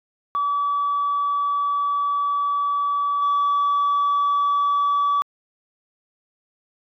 sine tone with level steps, 1147 Hz, D6, 41 cents flat, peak -18 / -15 dBFS, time 0.35-5.22 s, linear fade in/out 0 ms, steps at 3.22 s, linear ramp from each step 2 ms, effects tanh soft clip ceiling -15 dBFS

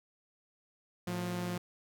sawtooth tone pair together, 111.4 / 177.33 Hz, A2 / F3, +22 / +27 cents, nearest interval minor sixth, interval 805 cents, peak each -37 / -31 dBFS, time 1.07-1.58 s, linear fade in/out 5 ms, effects none

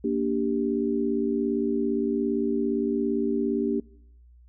sine chord, G minor, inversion first, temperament equal with one note detuned, 233.1 / 290.6 / 392 Hz, Bb3 / D4 / G4, 0 / -18 / 0 cents, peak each -27 dBFS, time 0.04-3.8 s, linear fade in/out 5 ms, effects noise-tail reverb RT60 0.8 s tail -24 dB re dry + added 60 Hz sine -50 dBFS peak until 4.48 s

